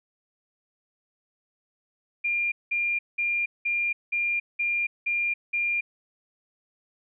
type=tone bursts; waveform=sine; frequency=2400 Hz; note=D7; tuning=37 cents sharp; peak=-23 dBFS; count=8; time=2.24-5.81 s; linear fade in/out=10 ms; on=280 ms; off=190 ms; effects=none